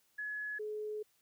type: tone pair in turn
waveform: sine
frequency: 1696 / 425.3 Hz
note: G#6 / G#4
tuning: +36 / +41 cents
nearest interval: 2 octaves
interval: 2395 cents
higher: first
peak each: -37 / -37 dBFS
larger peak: neither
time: 0.18-0.59 / 0.59-1.03 s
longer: second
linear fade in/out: 10 ms
effects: white hiss -73 dBFS RMS until 1.21 s